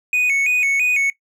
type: tone with vibrato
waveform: triangle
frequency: 2344 Hz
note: D7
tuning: 4 cents flat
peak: -13 dBFS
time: 0.13-1.1 s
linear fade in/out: 2 ms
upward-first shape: square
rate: 3 Hz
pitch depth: 100 cents each way
effects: noise-tail reverb RT60 0.1 s tail -18 dB re dry